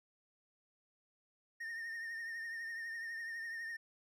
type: tone with vibrato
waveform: triangle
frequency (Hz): 1831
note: A#6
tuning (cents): -32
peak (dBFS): -39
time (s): 1.6-3.77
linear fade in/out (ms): 10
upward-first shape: triangle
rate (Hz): 12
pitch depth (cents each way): 50
effects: none